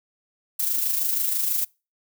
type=noise with amplitude modulation; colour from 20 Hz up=violet; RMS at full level=-22 dBFS; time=0.59-1.65 s; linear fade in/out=10 ms; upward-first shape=sine; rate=26.2 Hz; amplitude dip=45%; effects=noise-tail reverb RT60 0.3 s tail -26 dB re dry